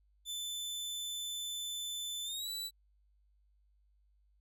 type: tone with pitch glide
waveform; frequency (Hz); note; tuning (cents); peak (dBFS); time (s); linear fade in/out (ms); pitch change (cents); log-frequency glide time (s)
sawtooth; 3520 to 3951; A7 to B7; 0 to 0; -35; 0.25-2.71; 50; +200; 2.24-2.48
effects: added 50 Hz sine -67 dBFS peak until 4.4 s